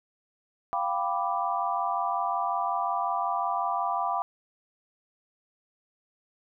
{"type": "chord", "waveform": "sine", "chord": "G dominant seventh", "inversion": "third", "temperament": "equal", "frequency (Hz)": [698.5, 784, 987.8, 1174.7], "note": ["F5", "G5", "B5", "D6"], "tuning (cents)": [0, 0, 0, 0], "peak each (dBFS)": -31, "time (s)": [0.73, 4.22], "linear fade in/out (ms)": 0, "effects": []}